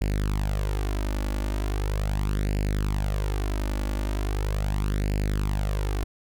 sawtooth tone with flanger, 50.6 Hz, G#1, 44 cents flat, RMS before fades -26 dBFS, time 0.01-6.04 s, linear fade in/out 5 ms, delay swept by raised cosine 0.41 to 3.51 ms, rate 0.39 Hz, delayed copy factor +0.7, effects none

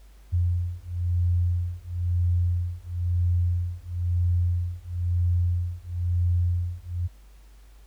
sine beating tone pair, 87.31 / 88.31 Hz, F2 / F2, 0 / +20 cents, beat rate 1 Hz, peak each -25 dBFS, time 0.32-7.08 s, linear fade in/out 20 ms, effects added 50 Hz sine -47 dBFS peak until 7.86 s + pink hiss -61 dBFS RMS until 7.86 s

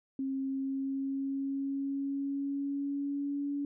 sine tone with pitch glide, 268.6 to 284.6 Hz, C4 to C#4, +46 to +46 cents, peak -31 dBFS, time 0.19-3.65 s, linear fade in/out 2 ms, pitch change +100 cents, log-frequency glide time 0.43-3.52 s, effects none

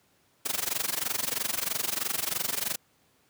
white noise with amplitude modulation, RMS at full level -27 dBFS, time 0.45-2.76 s, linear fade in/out 10 ms, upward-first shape sine, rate 23.1 Hz, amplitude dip 90%, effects pink hiss -66 dBFS RMS until 3.29 s + high-pass 100 Hz 12 dB/octave

